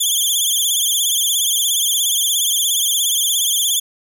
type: tone with vibrato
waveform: 15% pulse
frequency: 3322 Hz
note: G#7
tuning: in tune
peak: -8 dBFS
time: 0-3.8 s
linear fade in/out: 10 ms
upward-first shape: triangle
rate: 17 Hz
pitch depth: 130 cents each way
effects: none